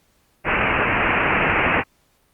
white low-pass noise, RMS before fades -19 dBFS, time 0.44-1.84 s, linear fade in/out 50 ms, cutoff 2700 Hz, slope 96 dB/octave, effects pink hiss -62 dBFS RMS until 2.33 s + Opus 48 kbps

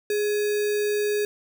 sine tone with sample-and-hold, 416.4 Hz, G#4, 5 cents sharp, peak -21 dBFS, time 0.1-1.25 s, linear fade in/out 2 ms, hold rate 2100 Hz, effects none

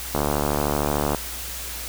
click train, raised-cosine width 1 ms, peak -8 dBFS, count 74, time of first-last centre 0.15-1.147 s, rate 73.2 Hz, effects added 60 Hz sine -37 dBFS peak until 1.88 s + white hiss -33 dBFS RMS until 1.88 s

